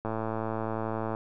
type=click train; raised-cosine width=1 ms; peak=-18 dBFS; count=123; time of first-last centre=0.05-1.149 s; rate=111 Hz; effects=none